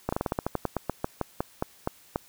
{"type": "slowing click train", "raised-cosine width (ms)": 1, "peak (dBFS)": -12, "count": 18, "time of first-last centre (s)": [0.09, 2.159], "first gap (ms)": 35, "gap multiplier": 1.14, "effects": ["white hiss -56 dBFS RMS until 2.28 s"]}